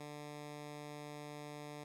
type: tone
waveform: 10% pulse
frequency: 147.9 Hz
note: D3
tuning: 13 cents sharp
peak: -38 dBFS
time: 0-1.84 s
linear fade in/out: 5 ms
effects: low-pass 12000 Hz 12 dB/octave + 13-bit